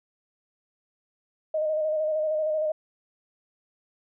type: tone with vibrato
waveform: sine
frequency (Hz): 620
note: D#5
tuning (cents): -6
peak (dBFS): -23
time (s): 1.54-2.72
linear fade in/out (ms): 5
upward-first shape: square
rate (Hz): 13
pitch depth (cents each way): 26
effects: none